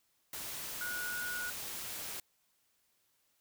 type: tone in noise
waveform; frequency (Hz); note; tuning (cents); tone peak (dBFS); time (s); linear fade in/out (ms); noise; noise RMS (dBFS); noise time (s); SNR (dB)
sine; 1455; F#6; -29; -37; 0.81-1.5; 2; white; -42; 0.33-2.2; +2
effects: white hiss -75 dBFS RMS until 3.4 s